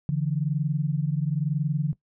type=tone pair together; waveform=sine; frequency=143.82 / 164.81 Hz; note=D3 / E3; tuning=-36 / 0 cents; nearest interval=major second; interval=236 cents; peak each=-24 / -27 dBFS; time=0.09-1.93 s; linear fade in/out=0 ms; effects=noise-tail reverb RT60 0.1 s tail -18 dB re dry